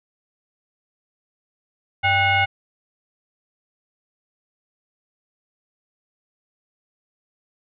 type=tone with frequency modulation; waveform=sine; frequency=1480 Hz; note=F#6; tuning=in tune; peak=-15 dBFS; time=2.03-2.46 s; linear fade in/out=20 ms; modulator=691 Hz; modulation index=1.7; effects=none